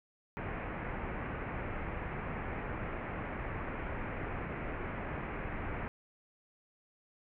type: low-pass noise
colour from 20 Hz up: pink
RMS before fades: -39 dBFS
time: 0.37-5.88 s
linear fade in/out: 0 ms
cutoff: 2400 Hz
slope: 48 dB/octave
effects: none